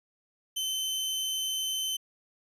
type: tone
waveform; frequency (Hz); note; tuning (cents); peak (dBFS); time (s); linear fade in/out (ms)
sawtooth; 3068; G7; -38; -26; 0.56-1.97; 10
effects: resampled to 32000 Hz